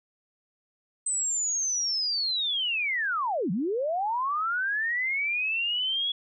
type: linear two-way sweep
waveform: sine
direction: down then up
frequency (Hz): 8180 to 158.8 to 3378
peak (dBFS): -25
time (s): 1.06-6.12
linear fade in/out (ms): 5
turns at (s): 3.51
effects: none